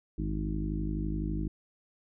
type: harmonic tone with a mistuned harmonic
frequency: 51.91 Hz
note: G#1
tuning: in tune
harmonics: 1 / 2 / 3 / 4 / 5 / 6 / 7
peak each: -33 / -42 / -36 / -38 / -44 / -37 / -47 dBFS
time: 0.18-1.48 s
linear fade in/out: 5 ms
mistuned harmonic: 2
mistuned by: -95 cents
effects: none